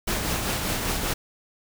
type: noise with tremolo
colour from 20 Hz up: pink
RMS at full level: -25 dBFS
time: 0.07-1.14 s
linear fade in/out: 10 ms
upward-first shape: triangle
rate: 5.1 Hz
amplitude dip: 40%
effects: none